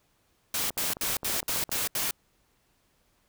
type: noise bursts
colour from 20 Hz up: white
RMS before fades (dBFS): -29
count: 7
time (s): 0.54-2.11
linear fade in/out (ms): 2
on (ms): 160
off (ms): 75
type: click train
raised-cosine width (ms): 1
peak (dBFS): -24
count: 18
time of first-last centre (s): 0.64-1.758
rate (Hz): 15.2
effects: pink hiss -69 dBFS RMS until 3.28 s